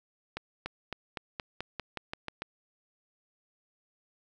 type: accelerating click train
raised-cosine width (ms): 0.3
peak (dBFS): -19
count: 11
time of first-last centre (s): 0.37-2.42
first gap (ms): 290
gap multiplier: 0.92
effects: none